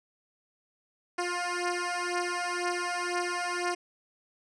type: beating tone pair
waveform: 10% pulse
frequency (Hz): 352.4 / 354.4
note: F4 / F4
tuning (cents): +16 / +25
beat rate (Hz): 2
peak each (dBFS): -24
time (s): 1.18-3.75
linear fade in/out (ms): 10
effects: resampled to 22050 Hz